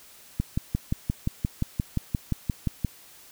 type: click train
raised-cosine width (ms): 5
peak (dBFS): -12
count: 15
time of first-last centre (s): 0.4-2.848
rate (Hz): 5.72
effects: white hiss -51 dBFS RMS until 3.31 s